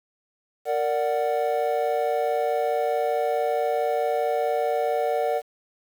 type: chord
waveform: triangle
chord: Bb augmented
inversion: none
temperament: equal with one note detuned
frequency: 462.7 / 587.3 / 740 Hz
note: Bb4 / D5 / F#5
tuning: -13 / 0 / 0 cents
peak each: -24 dBFS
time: 0.65-5.42 s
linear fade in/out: 50 ms
effects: 8-bit